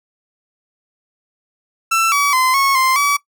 30% pulse tone with pitch steps, 1335 / 1140 / 1030 / 1098 / 1045 / 1143 Hz, E6 / C#6 / C6 / C#6 / C6 / D6, +22 / +48 / -28 / -17 / -2 / -47 cents, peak -10 dBFS, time 1.91-3.17 s, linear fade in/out 10 ms, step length 210 ms, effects noise-tail reverb RT60 0.1 s tail -19 dB re dry

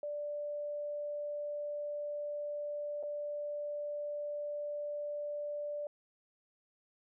sine tone with dropouts, 587.3 Hz, D5, in tune, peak -36 dBFS, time 0.03-5.87 s, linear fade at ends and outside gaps 2 ms, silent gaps 3.028-3.034 s, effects none

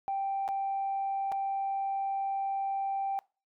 sine tone with dropouts, 784 Hz, G5, in tune, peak -28 dBFS, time 0.08-3.19 s, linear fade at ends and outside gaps 0 ms, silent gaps 0.479-0.488 / 1.318-1.322 s, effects noise-tail reverb RT60 0.3 s tail -23 dB re dry + tanh soft clip ceiling -25 dBFS

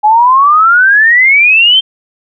sine exponential sweep, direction up, 830.6 to 3176 Hz, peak -3 dBFS, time 0.03-1.81 s, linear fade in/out 20 ms, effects none

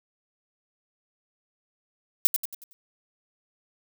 violet noise with echo, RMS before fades -17 dBFS, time 2.25-2.27 s, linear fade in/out 0 ms, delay 92 ms, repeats 5, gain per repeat -7 dB, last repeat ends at 2.73 s, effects none

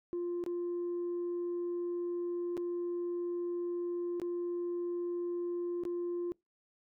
sine tone with dropouts, 349.2 Hz, F4, in tune, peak -31 dBFS, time 0.13-6.32 s, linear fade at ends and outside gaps 0 ms, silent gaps 0.439-0.463 / 2.569-2.576 / 4.199-4.217 / 5.836-5.852 s, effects noise-tail reverb RT60 0.2 s tail -26 dB re dry + tanh soft clip ceiling -31 dBFS

